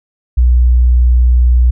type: tone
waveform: sine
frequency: 61.1 Hz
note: B1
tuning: 18 cents flat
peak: -5 dBFS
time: 0.37-1.71 s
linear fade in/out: 10 ms
effects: none